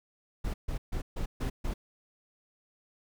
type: noise bursts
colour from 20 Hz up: brown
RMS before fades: -32 dBFS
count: 6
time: 0.44-1.74 s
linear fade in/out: 10 ms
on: 100 ms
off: 140 ms
effects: none